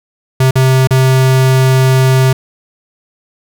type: tone with dropouts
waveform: square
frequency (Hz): 131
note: C3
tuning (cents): +2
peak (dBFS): -7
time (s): 0.4-2.33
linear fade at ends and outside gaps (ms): 5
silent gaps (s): 0.51-0.555 / 0.873-0.907
effects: none